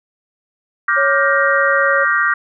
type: chord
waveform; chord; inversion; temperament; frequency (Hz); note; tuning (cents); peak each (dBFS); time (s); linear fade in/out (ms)
sine; G minor seventh; second; just; 1176 / 1411.2 / 1568 / 1881.6; D6 / F6 / G6 / Bb6; +2 / +18 / 0 / +16; -18; 0.88-2.34; 5
type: tone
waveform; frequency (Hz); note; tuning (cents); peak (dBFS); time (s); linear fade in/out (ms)
sine; 554.4; C#5; 0; -17; 0.96-2.05; 20
effects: none